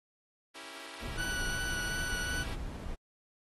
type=chord; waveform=5% pulse; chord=C# diminished seventh; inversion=none; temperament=equal; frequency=277.2 / 329.6 / 392 / 466.2 Hz; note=C#4 / E4 / G4 / Bb4; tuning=0 / 0 / 0 / 0 cents; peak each=-39 / -37 / -40 / -40 dBFS; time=0.54-2.56 s; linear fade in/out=20 ms
type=noise; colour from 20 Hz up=brown; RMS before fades=-39 dBFS; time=1.01-2.95 s; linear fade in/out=10 ms
type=tone with vibrato; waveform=40% pulse; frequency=1480 Hz; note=F#6; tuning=in tune; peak=-34 dBFS; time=1.17-2.44 s; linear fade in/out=20 ms; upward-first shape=sine; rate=2.7 Hz; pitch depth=12 cents each way
effects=AAC 32 kbps